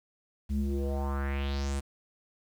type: tone with low-pass filter sweep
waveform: square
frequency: 69.3 Hz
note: C#2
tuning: in tune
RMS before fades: -31 dBFS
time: 0.49-1.81 s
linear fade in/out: 20 ms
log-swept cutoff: 160 to 9800 Hz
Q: 3.5
effects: 9-bit